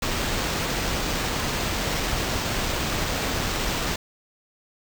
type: noise with sample-and-hold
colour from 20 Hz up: pink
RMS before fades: -26 dBFS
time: 0.02-3.96 s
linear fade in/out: 5 ms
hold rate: 11025 Hz
effects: none